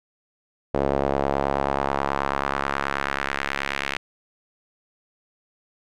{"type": "tone with band-pass filter sweep", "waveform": "sawtooth", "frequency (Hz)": 69.3, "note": "C#2", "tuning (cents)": 0, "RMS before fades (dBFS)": -25, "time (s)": [0.74, 3.97], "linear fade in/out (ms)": 5, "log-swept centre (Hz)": [530, 2300], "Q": 1.6, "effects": []}